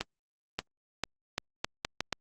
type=accelerating click train; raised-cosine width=0.2 ms; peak=-12 dBFS; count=8; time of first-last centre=0.01-2.127 s; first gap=580 ms; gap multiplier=0.77; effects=Opus 32 kbps